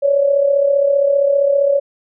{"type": "tone with amplitude modulation", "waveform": "sine", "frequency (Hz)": 562, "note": "C#5", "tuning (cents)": 24, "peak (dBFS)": -8, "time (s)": [0.02, 1.8], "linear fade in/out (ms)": 20, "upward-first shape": "sine", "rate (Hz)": 35.2, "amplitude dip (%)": 60, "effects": []}